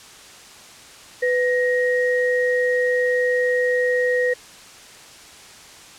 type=tone pair together; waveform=sine; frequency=497.8 / 1879.4 Hz; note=B4 / A#6; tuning=+14 / +14 cents; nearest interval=octave + major seventh; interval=2300 cents; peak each=-18 / -22 dBFS; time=1.22-4.34 s; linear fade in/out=10 ms; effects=white hiss -43 dBFS RMS until 5.98 s + low-pass 8000 Hz 12 dB/octave